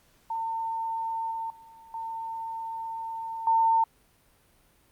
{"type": "tone with level steps", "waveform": "sine", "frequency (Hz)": 904, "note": "A5", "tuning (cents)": 47, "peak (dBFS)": [-28, -30, -48, -32, -19], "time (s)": [0.3, 3.84], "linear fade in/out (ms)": 5, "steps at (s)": [1.31, 1.5, 1.94, 3.47], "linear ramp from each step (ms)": 2, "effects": ["pink hiss -63 dBFS RMS until 4.91 s", "Opus 48 kbps"]}